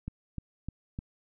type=click train; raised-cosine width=5 ms; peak=-23 dBFS; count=4; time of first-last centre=0.08-0.989 s; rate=3.3 Hz; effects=none